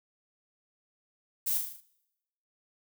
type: noise with echo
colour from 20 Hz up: violet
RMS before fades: -30 dBFS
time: 1.46-1.58 s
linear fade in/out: 10 ms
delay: 38 ms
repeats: 6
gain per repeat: -4 dB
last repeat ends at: 1.808 s
effects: noise-tail reverb RT60 0.9 s tail -22 dB re dry